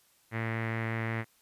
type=tone with low-pass filter; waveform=sawtooth; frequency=113.2 Hz; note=A2; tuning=50 cents sharp; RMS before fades=-33 dBFS; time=0.31-1.25 s; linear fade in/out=50 ms; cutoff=2000 Hz; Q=4.9; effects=white hiss -66 dBFS RMS until 1.41 s + resampled to 32000 Hz